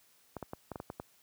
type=clicks; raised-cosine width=1 ms; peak=-25 dBFS; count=8; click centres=0.367 / 0.427 / 0.534 / 0.717 / 0.758 / 0.801 / 0.901 / 0.999 s; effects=white hiss -66 dBFS RMS until 1.22 s + high-pass 60 Hz 12 dB/octave